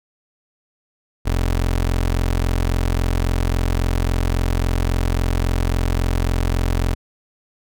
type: tone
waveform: 25% pulse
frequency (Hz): 43.65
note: F1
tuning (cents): 0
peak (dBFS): -13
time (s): 1.25-6.95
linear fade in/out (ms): 20
effects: none